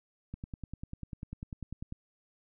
click train, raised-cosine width 5 ms, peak -27 dBFS, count 17, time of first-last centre 0.34-1.924 s, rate 10.1 Hz, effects none

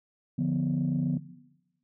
sine chord, B diminished, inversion first, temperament equal, 146.83 / 174.61 / 246.9 Hz, D3 / F3 / B3, 0 / 0 / 0 cents, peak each -28 dBFS, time 0.38-1.18 s, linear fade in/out 10 ms, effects noise-tail reverb RT60 1.0 s tail -17 dB re dry + tanh soft clip ceiling -19 dBFS

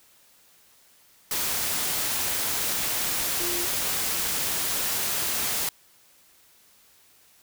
sine tone in noise, 349.4 Hz, F4, 1 cent sharp, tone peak -33 dBFS, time 3.4-3.65 s, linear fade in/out 2 ms, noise white, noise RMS -27 dBFS, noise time 1.31-5.69 s, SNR -9 dB, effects white hiss -58 dBFS RMS until 7.42 s

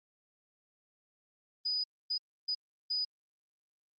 sine tone bursts at uneven times, 4964 Hz, D#8, 5 cents flat, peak -30 dBFS, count 4, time 1.65-1.84 / 2.1-2.18 / 2.48-2.55 / 2.9-3.05 s, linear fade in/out 10 ms, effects Opus 24 kbps

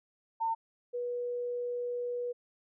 sine tone pair in turn, 905 / 486.4 Hz, A5 / B4, +48 / -26 cents, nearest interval major seventh, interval 1074 cents, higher first, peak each -28 / -32 dBFS, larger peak first, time 0.4-0.55 / 0.93-2.33 s, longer second, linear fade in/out 20 ms, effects none

